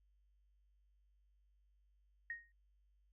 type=tone with exponential decay; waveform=sine; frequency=1864.7 Hz; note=A#6; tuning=in tune; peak=-38 dBFS; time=2.3-2.52 s; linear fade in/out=2 ms; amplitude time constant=46 ms; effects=added 50 Hz sine -70 dBFS peak until 3.12 s